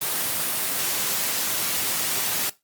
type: high-pass noise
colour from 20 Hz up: white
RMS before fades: -25 dBFS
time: 0.01-2.5 s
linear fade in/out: 10 ms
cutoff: 100 Hz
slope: 24 dB/octave
effects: noise-tail reverb RT60 0.2 s tail -17 dB re dry + Opus 24 kbps